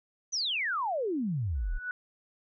sine exponential sweep, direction down, 6272 to 30.87 Hz, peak -28 dBFS, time 0.32-1.79 s, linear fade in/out 20 ms
sine tone with exponential growth, 1479 Hz, F#6, 1 cent flat, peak -29 dBFS, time 1.55-1.91 s, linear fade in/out 1 ms, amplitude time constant 77 ms
effects none

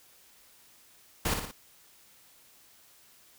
pink noise with echo, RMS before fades -29 dBFS, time 1.25-1.34 s, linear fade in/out 5 ms, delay 58 ms, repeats 3, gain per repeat -5 dB, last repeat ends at 1.514 s, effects white hiss -59 dBFS RMS until 3.38 s

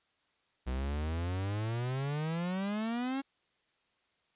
45% pulse exponential sweep, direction up, 61.74 to 277.2 Hz, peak -32 dBFS, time 0.66-3.22 s, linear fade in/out 20 ms, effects white hiss -74 dBFS RMS until 4.35 s + resampled to 8000 Hz

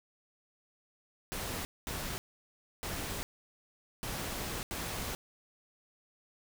pink noise bursts at uneven times, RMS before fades -38 dBFS, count 5, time 1.32-1.65 / 1.87-2.18 / 2.83-3.23 / 4.03-4.63 / 4.71-5.15 s, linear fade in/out 0 ms, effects none

